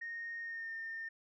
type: tone with pitch glide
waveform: sine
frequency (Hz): 1853 to 1813.8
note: A#6 to A#6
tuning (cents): -11 to -48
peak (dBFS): -39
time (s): 0.01-1.09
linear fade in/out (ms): 10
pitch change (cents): -37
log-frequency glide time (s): 0.41-0.73
effects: tanh soft clip ceiling -35 dBFS